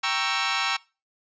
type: chord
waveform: 15% pulse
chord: G diminished seventh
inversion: none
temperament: equal with one note detuned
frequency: 784 / 932.3 / 1108.7 / 1323.9 Hz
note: G5 / Bb5 / Db6 / Fb6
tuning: 0 / 0 / 0 / +7 cents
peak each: -24 / -24 / -22 / -21 dBFS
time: 0.03-0.77 s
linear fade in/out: 10 ms
effects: noise-tail reverb RT60 0.3 s tail -22 dB re dry + resampled to 16000 Hz